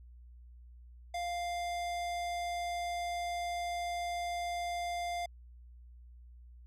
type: tone with hard clipping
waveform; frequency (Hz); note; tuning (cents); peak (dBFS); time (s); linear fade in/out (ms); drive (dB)
sine; 698.5; F5; 0; -36; 1.14-5.26; 5; 18
effects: added 60 Hz sine -51 dBFS peak until 6.66 s